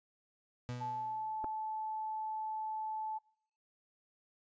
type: tone with exponential decay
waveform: 35% pulse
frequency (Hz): 123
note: B2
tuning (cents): -7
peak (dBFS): -35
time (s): 0.69-1.43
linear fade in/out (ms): 0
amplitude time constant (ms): 160
type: tone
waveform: sine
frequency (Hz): 870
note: A5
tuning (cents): -20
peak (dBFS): -36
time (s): 0.8-3.19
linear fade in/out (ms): 20
type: clicks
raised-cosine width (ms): 1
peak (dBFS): -29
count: 2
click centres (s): 1.442 / 1.445
effects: noise-tail reverb RT60 0.7 s tail -25 dB re dry + resampled to 16000 Hz